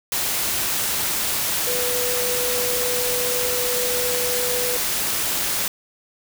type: tone in noise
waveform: sine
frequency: 493.9 Hz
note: B4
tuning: in tune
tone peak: -25 dBFS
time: 1.67-4.77 s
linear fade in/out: 2 ms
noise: white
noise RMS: -23 dBFS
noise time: 0.12-5.68 s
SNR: -5 dB
effects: none